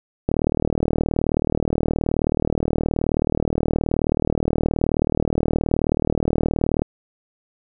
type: click train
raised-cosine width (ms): 2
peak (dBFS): -6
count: 255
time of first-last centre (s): 0.29-6.82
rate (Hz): 38.9
effects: none

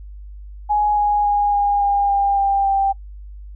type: tone with pitch steps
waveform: sine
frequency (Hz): 835 / 827.8 / 820.7 / 813.6 / 806.6 / 799.6 / 792.7 / 785.9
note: G#5 / G#5 / G#5 / G#5 / G5 / G5 / G5 / G5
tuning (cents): +9 / -6 / -21 / -36 / +49 / +34 / +19 / +4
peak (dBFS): -14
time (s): 0.69-2.93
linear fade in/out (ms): 20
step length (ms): 280
effects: noise-tail reverb RT60 0.1 s tail -24 dB re dry + added 50 Hz sine -33 dBFS peak until 3.55 s

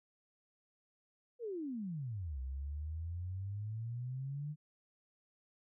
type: exponential two-way sweep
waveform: sine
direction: down then up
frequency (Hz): 498.2 to 63.9 to 152.9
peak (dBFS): -38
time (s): 1.39-4.56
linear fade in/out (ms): 50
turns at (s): 2.4
effects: none

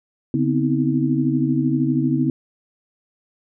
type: tone cluster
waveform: sine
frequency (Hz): 142 / 248.2 / 261 / 319.2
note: C#3 / B3 / C4 / D#4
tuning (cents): +42 / +9 / -4 / +44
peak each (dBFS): -22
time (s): 0.34-2.3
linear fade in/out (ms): 2
effects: none

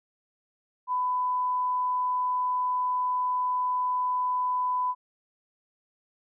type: tone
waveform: sine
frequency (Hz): 1000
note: B5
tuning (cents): +21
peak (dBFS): -24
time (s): 0.87-4.95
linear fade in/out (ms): 50
effects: none

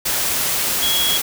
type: tone in noise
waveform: sine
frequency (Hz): 3322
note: G#7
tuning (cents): 0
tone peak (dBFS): -18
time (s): 0.82-1.18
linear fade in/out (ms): 10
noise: white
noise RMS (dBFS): -20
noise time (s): 0.05-1.22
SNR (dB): -1
effects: none

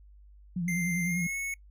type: tone with vibrato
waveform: sine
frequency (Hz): 174.61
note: F3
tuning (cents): 0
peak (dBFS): -28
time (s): 0.56-1.27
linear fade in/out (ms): 5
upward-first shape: sine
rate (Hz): 10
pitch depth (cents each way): 72
type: tone with pitch glide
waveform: square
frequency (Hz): 2093 to 2203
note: C7 to C#7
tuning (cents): 0 to -11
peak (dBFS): -32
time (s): 0.68-1.54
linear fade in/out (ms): 2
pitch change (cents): +89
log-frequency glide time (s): 1.04-1.37
effects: noise-tail reverb RT60 0.1 s tail -25 dB re dry + added 50 Hz sine -51 dBFS peak until 1.7 s

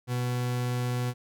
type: tone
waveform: 40% pulse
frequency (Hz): 123.47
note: B2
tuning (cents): 0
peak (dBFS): -26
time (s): 0.07-1.14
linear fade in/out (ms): 50
effects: none

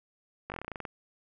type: slowing click train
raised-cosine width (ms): 0.5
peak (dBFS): -22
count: 12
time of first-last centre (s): 0.5-0.852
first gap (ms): 19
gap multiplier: 1.1
effects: none

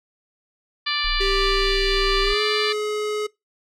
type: harmonic tone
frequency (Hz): 587.3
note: D5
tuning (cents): 0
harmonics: 2 / 3 / 4 / 5 / 6 / 7 / 8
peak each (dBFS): -29 / -29 / -29 / -29 / -29 / -29 / -29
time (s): 0.86-2.73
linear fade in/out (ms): 10
type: tone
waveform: sine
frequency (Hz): 30.63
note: B0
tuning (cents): -13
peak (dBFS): -24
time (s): 1.04-2.34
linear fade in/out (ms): 10
type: tone with pitch glide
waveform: square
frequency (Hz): 392 to 422.6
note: G4 to G#4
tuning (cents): 0 to +30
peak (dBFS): -23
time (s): 1.2-3.27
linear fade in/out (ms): 10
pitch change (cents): +130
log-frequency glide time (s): 2.22-2.41
effects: noise-tail reverb RT60 0.2 s tail -23 dB re dry + low-pass 8000 Hz 12 dB/octave

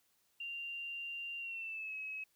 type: tone with pitch glide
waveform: sine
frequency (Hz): 2779 to 2563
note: F7 to E7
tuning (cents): -9 to -49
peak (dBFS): -40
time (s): 0.4-2.24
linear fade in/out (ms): 5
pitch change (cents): -140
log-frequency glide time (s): 1.38-1.95
effects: white hiss -75 dBFS RMS until 2.35 s

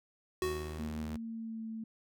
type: tone with exponential decay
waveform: square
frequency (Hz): 370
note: F#4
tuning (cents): 0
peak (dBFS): -30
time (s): 0.42-1.11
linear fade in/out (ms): 1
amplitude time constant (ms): 150
type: tone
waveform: sawtooth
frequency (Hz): 78.1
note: D#2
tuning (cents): +7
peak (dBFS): -36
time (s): 0.42-1.17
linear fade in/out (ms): 10
type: tone with pitch glide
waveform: sine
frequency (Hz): 228.2 to 222.7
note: A#3 to A3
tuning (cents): -37 to +21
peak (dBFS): -38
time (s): 0.79-1.84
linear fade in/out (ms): 5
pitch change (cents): -42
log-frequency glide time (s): 1.17-1.65
effects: none

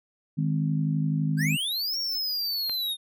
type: harmonic tone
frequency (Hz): 51.9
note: G#1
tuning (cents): 0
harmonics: 3 / 4 / 5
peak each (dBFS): -24 / -31 / -31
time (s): 0.37-1.57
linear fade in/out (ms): 20
type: linear two-way sweep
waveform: square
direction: up then down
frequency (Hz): 1500 to 5588 to 3644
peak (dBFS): -27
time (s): 1.37-2.97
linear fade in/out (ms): 50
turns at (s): 1.98
type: click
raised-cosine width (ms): 0.3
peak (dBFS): -22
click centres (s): 2.696
effects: none

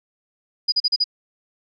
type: tone bursts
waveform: sine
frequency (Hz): 4923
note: D#8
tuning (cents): -19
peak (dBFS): -15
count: 5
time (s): 0.68-1.042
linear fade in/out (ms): 10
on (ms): 42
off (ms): 38
effects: none

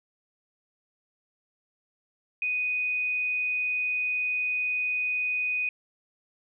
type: tone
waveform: sine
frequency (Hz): 2489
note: D#7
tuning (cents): 0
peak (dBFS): -25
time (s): 2.42-5.69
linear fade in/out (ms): 2
effects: none

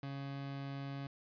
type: tone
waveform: 30% pulse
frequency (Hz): 138.59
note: C#3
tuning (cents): 0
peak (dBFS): -38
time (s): 0.03-1.07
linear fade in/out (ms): 2
effects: resampled to 11025 Hz

